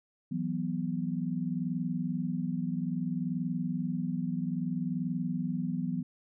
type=chord; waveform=sine; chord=E suspended second; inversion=none; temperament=just; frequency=164.81 / 185.42 / 247.2 Hz; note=E3 / F#3 / B3; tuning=0 / +4 / +2 cents; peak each=-34 dBFS; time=0.31-6.03 s; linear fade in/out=10 ms; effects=none